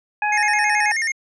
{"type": "harmonic tone", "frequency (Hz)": 838, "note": "G#5", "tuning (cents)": 15, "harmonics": [1, 2, 3], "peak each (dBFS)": [-20, -23, -25], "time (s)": [0.22, 0.92], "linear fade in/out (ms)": 2}
{"type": "tone with vibrato", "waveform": "square", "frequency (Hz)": 1975.5, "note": "B6", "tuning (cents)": 0, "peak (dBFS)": -20, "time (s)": [0.32, 1.12], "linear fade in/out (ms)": 5, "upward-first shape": "square", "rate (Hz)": 9.3, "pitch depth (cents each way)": 140}
{"effects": ["resampled to 22050 Hz"]}